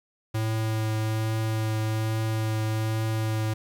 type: tone with vibrato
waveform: square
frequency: 110 Hz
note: A2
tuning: in tune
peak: -25 dBFS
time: 0.34-3.54 s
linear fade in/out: 10 ms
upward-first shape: triangle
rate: 1.2 Hz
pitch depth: 13 cents each way
effects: 9-bit